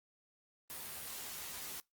white noise with comb filter, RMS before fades -45 dBFS, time 0.7-1.8 s, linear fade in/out 0 ms, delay 13 ms, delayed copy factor +1, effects noise-tail reverb RT60 0.2 s tail -24 dB re dry + Opus 32 kbps

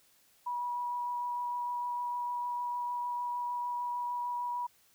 sine tone with vibrato, 971 Hz, B5, 30 cents flat, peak -32 dBFS, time 0.46-4.67 s, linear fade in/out 10 ms, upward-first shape sine, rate 6.6 Hz, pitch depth 10 cents each way, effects white hiss -66 dBFS RMS until 4.94 s

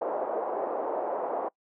pink band-pass noise, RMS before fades -31 dBFS, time 0.01-1.49 s, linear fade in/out 10 ms, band 440 to 860 Hz, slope 24 dB/octave, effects noise-tail reverb RT60 0.1 s tail -24 dB re dry

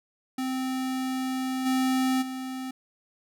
square tone with level steps, 260 Hz, C4, 11 cents flat, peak -28 / -23 / -33 dBFS, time 0.38-2.71 s, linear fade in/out 5 ms, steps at 1.65 / 2.21 s, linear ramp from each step 20 ms, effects none

